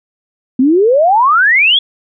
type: exponential sweep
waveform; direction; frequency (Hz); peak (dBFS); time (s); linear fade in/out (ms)
sine; up; 245.9 to 3442; -6; 0.59-1.79; 5
effects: none